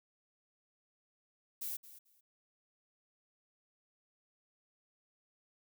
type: noise with echo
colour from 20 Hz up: violet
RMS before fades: -40 dBFS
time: 1.61-1.77 s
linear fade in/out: 10 ms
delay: 220 ms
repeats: 2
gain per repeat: -15 dB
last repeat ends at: 2.21 s
effects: none